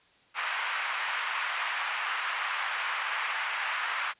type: band-pass noise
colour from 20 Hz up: pink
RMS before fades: -32 dBFS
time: 0.34-4.14 s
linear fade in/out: 50 ms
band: 1000 to 2800 Hz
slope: 24 dB/octave
effects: white hiss -62 dBFS RMS until 4.19 s + resampled to 8000 Hz